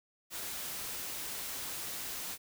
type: noise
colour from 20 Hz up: white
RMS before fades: -40 dBFS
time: 0.3-2.38 s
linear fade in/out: 50 ms
effects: none